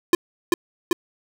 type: tone with echo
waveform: square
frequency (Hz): 348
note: F4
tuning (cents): -6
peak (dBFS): -12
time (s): 0.13-0.15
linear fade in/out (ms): 2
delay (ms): 390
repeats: 2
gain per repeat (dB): -2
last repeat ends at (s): 0.93
effects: none